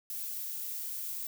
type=noise; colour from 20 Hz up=violet; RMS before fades=-38 dBFS; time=0.1-1.27 s; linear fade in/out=2 ms; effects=none